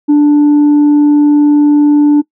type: tone with tanh clipping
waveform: sine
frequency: 293.7 Hz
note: D4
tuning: in tune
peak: -4 dBFS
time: 0.08-2.22 s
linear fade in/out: 20 ms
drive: 1 dB
effects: noise-tail reverb RT60 0.1 s tail -22 dB re dry

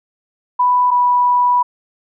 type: tone pair in turn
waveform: sine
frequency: 990 / 982 Hz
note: B5 / B5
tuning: +4 / -10 cents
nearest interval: unison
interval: 14 cents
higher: first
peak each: -10 dBFS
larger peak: neither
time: 0.59-0.91 / 0.91-1.63 s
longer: second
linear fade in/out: 10 ms
effects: none

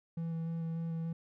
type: tone with vibrato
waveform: triangle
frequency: 164.81 Hz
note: E3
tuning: in tune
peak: -32 dBFS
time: 0.17-1.13 s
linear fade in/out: 5 ms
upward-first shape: square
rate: 3.4 Hz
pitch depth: 10 cents each way
effects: none

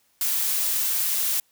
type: noise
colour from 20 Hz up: blue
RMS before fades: -24 dBFS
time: 0.21-1.4 s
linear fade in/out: 2 ms
effects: white hiss -65 dBFS RMS until 1.51 s

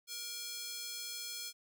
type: tone with high-pass filter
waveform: square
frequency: 473.3 Hz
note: A#4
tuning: 26 cents sharp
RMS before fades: -43 dBFS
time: 0.07-1.53 s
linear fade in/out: 50 ms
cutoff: 4200 Hz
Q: 1.2
effects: none

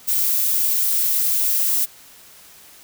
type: noise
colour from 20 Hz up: violet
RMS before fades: -19 dBFS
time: 0.07-1.86 s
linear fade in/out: 20 ms
effects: white hiss -46 dBFS RMS until 2.83 s

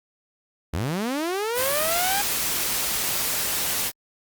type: linear sweep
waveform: sawtooth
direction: up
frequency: 67.5 to 822 Hz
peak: -20 dBFS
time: 0.73-2.22 s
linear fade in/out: 10 ms
type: noise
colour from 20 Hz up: white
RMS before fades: -25 dBFS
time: 1.54-3.92 s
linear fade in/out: 50 ms
effects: Opus 48 kbps

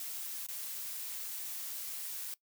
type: noise with dropouts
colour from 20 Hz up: blue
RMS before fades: -41 dBFS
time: 0-2.34 s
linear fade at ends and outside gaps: 1 ms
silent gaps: 0.465-0.486 s
effects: noise-tail reverb RT60 0.1 s tail -20 dB re dry

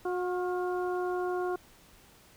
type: harmonic tone with a mistuned harmonic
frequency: 361.3 Hz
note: F#4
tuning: 41 cents flat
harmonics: 1 / 2 / 3 / 4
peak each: -30 / -36 / -40 / -42 dBFS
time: 0.05-1.56 s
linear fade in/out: 5 ms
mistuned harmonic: 4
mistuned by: -39 cents
effects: pink hiss -58 dBFS RMS until 2.36 s

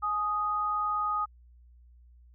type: tone pair together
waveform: sine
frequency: 842.2 / 1244.5 Hz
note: G#5 / D#6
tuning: +24 / 0 cents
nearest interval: perfect fifth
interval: 676 cents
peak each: -35 / -27 dBFS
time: 0.02-1.26 s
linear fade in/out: 20 ms
effects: added 60 Hz sine -53 dBFS peak until 2.34 s

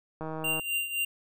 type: click train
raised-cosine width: 1 ms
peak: -23 dBFS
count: 62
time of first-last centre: 0.21-0.596 s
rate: 158 Hz
type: tone with tremolo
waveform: square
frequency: 2781 Hz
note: F7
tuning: 8 cents flat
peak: -26 dBFS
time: 0.44-1.05 s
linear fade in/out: 5 ms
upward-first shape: triangle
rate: 3.9 Hz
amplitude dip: 75%
effects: none

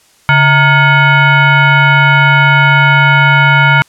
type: tone with frequency modulation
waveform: sine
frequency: 640 Hz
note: D#5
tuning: 49 cents sharp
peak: -4 dBFS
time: 0.29-3.82 s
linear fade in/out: 0 ms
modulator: 782 Hz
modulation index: 2.2
effects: white hiss -48 dBFS RMS until 3.88 s + low-pass 10000 Hz 12 dB/octave

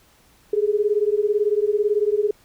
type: beating tone pair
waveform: sine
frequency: 408.1 / 426.1 Hz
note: G#4 / G#4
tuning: -30 / +44 cents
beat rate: 18 Hz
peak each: -20 dBFS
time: 0.53-2.31 s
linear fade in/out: 5 ms
effects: pink hiss -56 dBFS RMS until 2.44 s

